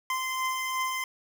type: beating tone pair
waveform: 25% pulse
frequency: 1035 / 1037.8 Hz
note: C6 / C6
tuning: -19 / -14 cents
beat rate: 2.8 Hz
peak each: -33 / -25 dBFS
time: 0.1-1.04 s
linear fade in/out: 2 ms
effects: none